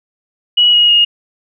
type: tone with pitch steps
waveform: sine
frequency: 2921 / 2889 / 2858 Hz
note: F#7 / F#7 / F7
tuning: -23 / -42 / +39 cents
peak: -6 dBFS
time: 0.57-1.05 s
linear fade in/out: 10 ms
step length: 160 ms
effects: none